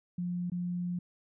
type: tone with dropouts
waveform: sine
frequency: 176.9 Hz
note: F3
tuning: 23 cents sharp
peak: -31 dBFS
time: 0.18-0.99 s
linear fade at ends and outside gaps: 5 ms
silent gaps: 0.5-0.518 s
effects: none